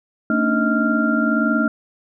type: tone cluster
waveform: sine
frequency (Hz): 225.8 / 281 / 302.4 / 632 / 1389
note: A3 / C#4 / D#4 / D#5 / F6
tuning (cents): +45 / +24 / -49 / +27 / -10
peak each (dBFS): -19 / -23 / -23 / -26 / -21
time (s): 0.3-1.68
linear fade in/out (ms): 2
effects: none